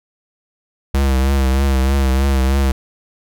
square tone with vibrato, 67.1 Hz, C2, 44 cents sharp, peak -13 dBFS, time 0.94-2.72 s, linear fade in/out 5 ms, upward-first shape triangle, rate 3.2 Hz, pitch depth 62 cents each way, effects none

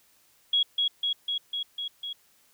sine tone with echo, 3322 Hz, G#7, in tune, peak -20 dBFS, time 0.53-0.63 s, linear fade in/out 5 ms, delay 250 ms, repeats 6, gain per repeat -2 dB, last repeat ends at 2.13 s, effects white hiss -63 dBFS RMS until 2.53 s

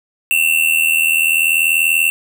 square tone with amplitude modulation, 2700 Hz, E7, 41 cents sharp, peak -9 dBFS, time 0.31-2.1 s, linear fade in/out 0 ms, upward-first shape sine, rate 80.4 Hz, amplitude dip 75%, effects none

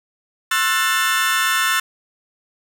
30% pulse chord, F# half-diminished seventh, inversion second, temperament just, 1065.6 / 1332 / 1480 / 1776 Hz, C6 / E6 / F#6 / A6, +31 / +18 / 0 / +16 cents, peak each -22 / -19 / -20 / -18 dBFS, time 0.51-1.8 s, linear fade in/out 5 ms, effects none

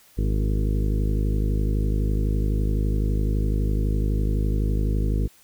harmonic tone with a mistuned harmonic, 51.91 Hz, G#1, in tune, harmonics 1 / 2 / 3 / 4 / 5 / 6 / 7 / 8 / 9, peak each -21 / -27 / -31 / -33 / -35 / -37 / -38 / -39 / -40 dBFS, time 0.17-5.28 s, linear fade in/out 20 ms, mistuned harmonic 6, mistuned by +31 cents, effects white hiss -55 dBFS RMS until 5.43 s

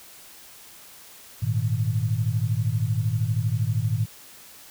sine chord, Ab suspended second, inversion none, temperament equal, 103.83 / 116.54 / 155.56 Hz, Ab2 / Bb2 / Eb3, 0 / 0 / 0 cents, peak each -25 / -24 / -30 dBFS, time 1.42-4.06 s, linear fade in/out 10 ms, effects white hiss -47 dBFS RMS until 4.7 s

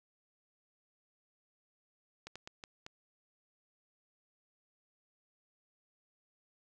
slowing click train, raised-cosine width 0.2 ms, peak -28 dBFS, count 5, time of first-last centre 2.27-2.864 s, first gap 86 ms, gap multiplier 1.38, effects none

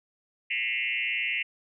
sine tone with frequency modulation, 2415 Hz, D7, 48 cents sharp, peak -26 dBFS, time 0.5-1.43 s, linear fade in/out 10 ms, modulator 118 Hz, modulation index 3.6, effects none

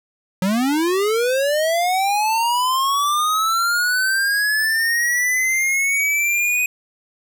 square linear sweep, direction up, 178.7 to 2502 Hz, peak -17 dBFS, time 0.42-6.66 s, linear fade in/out 2 ms, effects none

